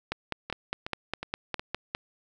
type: two click trains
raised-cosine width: 0.3 ms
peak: -13 / -18 dBFS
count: 10 / 4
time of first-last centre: 0.12-1.949 / 0.5-1.595 s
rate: 4.92 / 2.74 Hz
effects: none